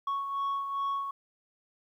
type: beating tone pair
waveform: sine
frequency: 1108.7 / 1111.2 Hz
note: C#6 / C#6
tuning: 0 / +4 cents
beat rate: 2.5 Hz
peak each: -28 / -36 dBFS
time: 0.07-1.11 s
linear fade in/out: 5 ms
effects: tanh soft clip ceiling -27 dBFS + 11-bit